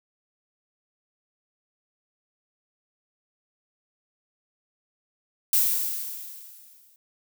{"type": "noise with exponential decay", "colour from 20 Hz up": "violet", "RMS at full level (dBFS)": -19, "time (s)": [5.53, 6.96], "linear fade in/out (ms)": 2, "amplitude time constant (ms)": 310, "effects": []}